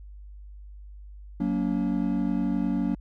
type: chord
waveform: triangle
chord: F# major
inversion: none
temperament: equal with one note detuned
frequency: 185 / 233.1 / 284.5 Hz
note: F#3 / A#3 / C#4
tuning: 0 / 0 / +45 cents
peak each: -26 dBFS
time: 1.4-2.95 s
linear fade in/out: 5 ms
effects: added 50 Hz sine -41 dBFS peak until 3 s